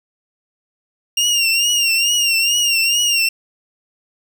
25% pulse tone with vibrato, 2794 Hz, F7, in tune, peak -10 dBFS, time 1.17-3.29 s, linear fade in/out 5 ms, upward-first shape triangle, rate 2.3 Hz, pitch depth 84 cents each way, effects none

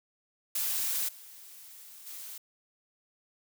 blue noise with level steps, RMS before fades -31 / -50 / -43 dBFS, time 0.55-2.38 s, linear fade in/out 5 ms, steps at 1.08 / 2.06 s, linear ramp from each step 10 ms, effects none

